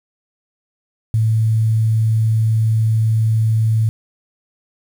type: tone with quantisation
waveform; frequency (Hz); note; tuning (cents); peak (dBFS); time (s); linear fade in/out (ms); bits
sine; 110.9; A2; +14; -12; 1.14-3.89; 0; 7
effects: none